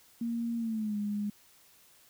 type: tone with pitch glide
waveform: sine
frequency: 233.1 to 206.5 Hz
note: A#3 to G#3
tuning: 0 to -10 cents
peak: -30 dBFS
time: 0.21-1.3 s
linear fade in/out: 5 ms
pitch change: -210 cents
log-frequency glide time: 0.57-0.97 s
effects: white hiss -61 dBFS RMS until 2.09 s